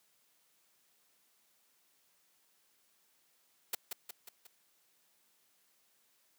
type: noise with echo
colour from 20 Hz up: white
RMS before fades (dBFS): -34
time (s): 3.73-3.75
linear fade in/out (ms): 5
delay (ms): 180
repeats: 4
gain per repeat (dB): -5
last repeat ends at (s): 4.47
effects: white hiss -72 dBFS RMS until 6.38 s + high-pass 150 Hz 12 dB/octave

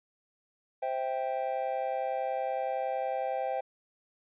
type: chord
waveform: triangle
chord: C major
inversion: none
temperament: just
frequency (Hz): 523.3 / 654.1 / 784.9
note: C5 / E5 / G5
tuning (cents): 0 / -14 / +2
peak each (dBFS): -32 / -34 / -31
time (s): 0.82-3.61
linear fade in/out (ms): 10
effects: resampled to 8000 Hz

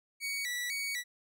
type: tone with vibrato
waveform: sawtooth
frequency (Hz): 2093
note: C7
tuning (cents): 0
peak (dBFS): -30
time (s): 0.2-1.04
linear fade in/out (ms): 50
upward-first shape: square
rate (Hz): 2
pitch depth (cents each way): 120
effects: none

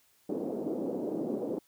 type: band-pass noise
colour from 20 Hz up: pink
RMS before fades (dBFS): -34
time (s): 0.29-1.59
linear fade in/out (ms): 5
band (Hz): 240 to 510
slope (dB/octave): 24
effects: white hiss -67 dBFS RMS until 1.67 s

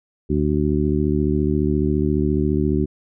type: harmonic tone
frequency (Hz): 74.5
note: D2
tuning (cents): +25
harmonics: 1 / 2 / 3 / 4 / 5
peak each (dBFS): -23 / -23 / -23 / -23 / -23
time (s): 0.29-2.86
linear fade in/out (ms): 20
effects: none

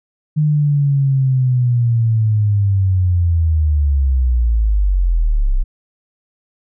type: linear sweep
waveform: sine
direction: down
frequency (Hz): 153.2 to 30.43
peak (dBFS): -11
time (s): 0.36-5.64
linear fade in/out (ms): 20
effects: none

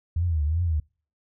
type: tone with vibrato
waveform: sine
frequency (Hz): 80.3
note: E2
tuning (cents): -45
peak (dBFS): -21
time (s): 0.16-0.8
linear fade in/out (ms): 5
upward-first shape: triangle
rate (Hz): 2.7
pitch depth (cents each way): 190
effects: noise-tail reverb RT60 0.4 s tail -26 dB re dry

